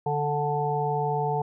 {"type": "harmonic tone", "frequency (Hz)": 146.83, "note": "D3", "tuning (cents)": 0, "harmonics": [1, 3, 5, 6], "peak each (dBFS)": [-29, -29, -29, -29], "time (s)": [0.06, 1.42], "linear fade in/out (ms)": 5, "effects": []}